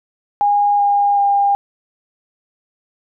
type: tone with pitch steps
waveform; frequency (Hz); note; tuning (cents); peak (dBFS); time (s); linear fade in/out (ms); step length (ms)
sine; 818 / 810.9 / 803.9; G#5 / G#5 / G5; -26 / -42 / +43; -11; 0.41-1.55; 0; 380
effects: none